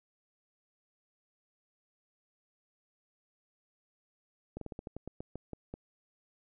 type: slowing click train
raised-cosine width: 2 ms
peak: -27 dBFS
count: 12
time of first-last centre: 4.57-5.74 s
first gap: 43 ms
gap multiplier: 1.17
effects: none